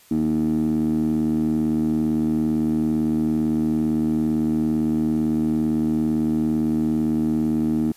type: tone with band-pass filter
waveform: 15% pulse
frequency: 77.78 Hz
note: D#2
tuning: in tune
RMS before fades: -21 dBFS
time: 0.11-7.92 s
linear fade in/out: 5 ms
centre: 270 Hz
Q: 6.2
effects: white hiss -52 dBFS RMS until 7.96 s + resampled to 32000 Hz